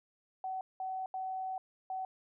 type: tone bursts at uneven times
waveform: sine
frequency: 755 Hz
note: F#5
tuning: 35 cents sharp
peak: -35 dBFS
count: 4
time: 0.44-0.61 / 0.8-1.06 / 1.14-1.58 / 1.9-2.05 s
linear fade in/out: 2 ms
effects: none